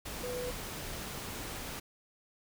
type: tone in noise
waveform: sine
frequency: 494.9 Hz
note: B4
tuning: 4 cents sharp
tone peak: -36 dBFS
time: 0.23-0.51 s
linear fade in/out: 10 ms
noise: pink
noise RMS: -41 dBFS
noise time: 0.05-1.8 s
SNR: +2 dB
effects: none